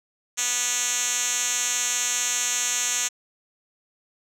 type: tone with band-pass filter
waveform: 5% pulse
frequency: 245.1 Hz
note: B3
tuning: 13 cents flat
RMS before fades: -25 dBFS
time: 0.37-3.09 s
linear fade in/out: 20 ms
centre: 6300 Hz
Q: 2.8
effects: none